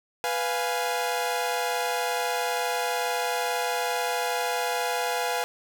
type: chord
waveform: sawtooth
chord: F diminished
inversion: second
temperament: equal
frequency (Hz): 493.9 / 698.5 / 830.6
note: Cb5 / F5 / Ab5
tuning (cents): 0 / 0 / 0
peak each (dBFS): -26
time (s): 0.24-5.44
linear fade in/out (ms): 0
effects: none